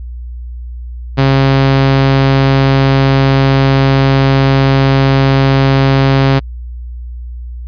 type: tone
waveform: sawtooth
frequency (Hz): 135.5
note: C#3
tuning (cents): -39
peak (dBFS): -3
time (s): 1.17-6.4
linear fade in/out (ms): 20
effects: added 60 Hz sine -22 dBFS peak until 7.67 s + resampled to 11025 Hz